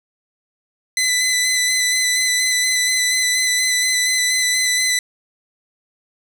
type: tone with vibrato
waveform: 15% pulse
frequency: 2009 Hz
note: B6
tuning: 29 cents sharp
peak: -9 dBFS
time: 0.97-4.99 s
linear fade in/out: 2 ms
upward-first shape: square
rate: 4.2 Hz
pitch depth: 16 cents each way
effects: none